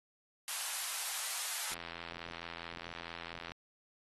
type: high-pass noise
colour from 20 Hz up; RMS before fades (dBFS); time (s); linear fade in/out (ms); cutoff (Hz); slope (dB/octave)
white; -38; 0.48-1.74; 0; 710; 24
type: click train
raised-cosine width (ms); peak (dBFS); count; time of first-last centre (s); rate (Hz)
0.3; -27; 153; 1.72-3.519; 84.5
effects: AAC 32 kbps